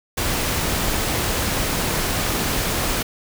pink noise, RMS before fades -22 dBFS, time 0.17-3.03 s, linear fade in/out 10 ms, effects none

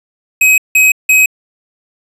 square tone bursts, 2535 Hz, D#7, 32 cents sharp, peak -6 dBFS, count 3, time 0.41-1.26 s, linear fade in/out 5 ms, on 170 ms, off 170 ms, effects resampled to 32000 Hz

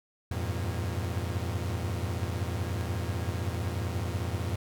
40% pulse tone cluster, 86 / 96.4 / 102.1 / 117.2 Hz, F2 / G2 / G#2 / A#2, -26 / -28 / -29 / +10 cents, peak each -32 / -38 / -36 / -35 dBFS, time 0.31-4.56 s, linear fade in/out 5 ms, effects none

